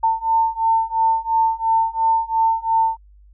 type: beating tone pair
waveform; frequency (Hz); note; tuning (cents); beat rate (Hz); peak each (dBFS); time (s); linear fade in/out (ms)
sine; 898 / 900.9; A5 / A5; +35 / +41; 2.9; -19 / -18; 0.03-2.97; 10
effects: added 50 Hz sine -45 dBFS peak until 3.33 s